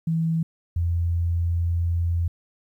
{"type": "tone pair in turn", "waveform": "sine", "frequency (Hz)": [163.3, 85.24], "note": ["E3", "F2"], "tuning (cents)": [-16, -41], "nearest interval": "major seventh", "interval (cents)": 1125, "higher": "first", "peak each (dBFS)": -20, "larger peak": "neither", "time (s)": [[0.07, 0.43], [0.76, 2.28]], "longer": "second", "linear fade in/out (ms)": 5, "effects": ["10-bit"]}